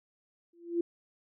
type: tone with exponential growth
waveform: sine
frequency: 341.9 Hz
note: F4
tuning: 37 cents flat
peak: -23 dBFS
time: 0.53-0.81 s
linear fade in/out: 5 ms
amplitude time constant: 59 ms
effects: none